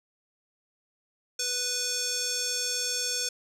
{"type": "tone with band-pass filter", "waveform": "square", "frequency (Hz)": 493.9, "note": "B4", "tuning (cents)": 0, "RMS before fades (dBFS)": -30, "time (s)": [1.39, 3.29], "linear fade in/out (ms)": 5, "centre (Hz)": 6100, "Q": 3, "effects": []}